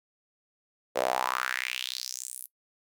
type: tone with high-pass filter sweep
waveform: sawtooth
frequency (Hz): 63.4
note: B1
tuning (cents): +46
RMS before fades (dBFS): -32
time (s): 0.95-2.47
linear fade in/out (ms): 20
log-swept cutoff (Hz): 510 to 12000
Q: 4
effects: noise-tail reverb RT60 0.1 s tail -20 dB re dry